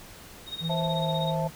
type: tone with tremolo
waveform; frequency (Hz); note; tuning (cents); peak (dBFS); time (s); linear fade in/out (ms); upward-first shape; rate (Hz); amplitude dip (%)
sine; 3729; A#7; 0; -30; 0.46-1.35; 50; sine; 16; 85
type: tone with pitch glide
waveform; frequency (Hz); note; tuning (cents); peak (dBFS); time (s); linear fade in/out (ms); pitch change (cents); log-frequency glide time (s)
triangle; 164.1 to 159.98; E3 to D#3; -8 to +48; -26; 0.6-1.51; 50; -44; 0.83-1.1
type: chord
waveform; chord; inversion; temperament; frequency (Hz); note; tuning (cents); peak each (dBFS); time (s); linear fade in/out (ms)
sine; A minor; first; just; 528 / 660 / 880; C5 / E5 / A5; +16 / +2 / 0; -32; 0.69-1.48; 10
effects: pink hiss -47 dBFS RMS until 1.55 s